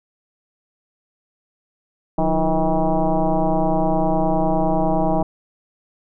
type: tone with frequency modulation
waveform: sine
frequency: 311.1 Hz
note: D#4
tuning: in tune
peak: -15 dBFS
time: 2.18-5.23 s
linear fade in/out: 5 ms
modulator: 163 Hz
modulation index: 3.5
effects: none